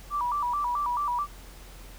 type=tone with vibrato; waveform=sine; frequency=1065 Hz; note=C6; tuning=30 cents sharp; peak=-25 dBFS; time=0.1-1.27 s; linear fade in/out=50 ms; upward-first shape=square; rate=4.6 Hz; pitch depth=160 cents each way; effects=added 44 Hz sine -45 dBFS peak until 1.98 s + pink hiss -50 dBFS RMS until 1.98 s